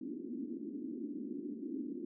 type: band-pass noise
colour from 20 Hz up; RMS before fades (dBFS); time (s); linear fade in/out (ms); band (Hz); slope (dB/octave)
pink; -42; 0.01-2.05; 5; 240 to 330; 48
effects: none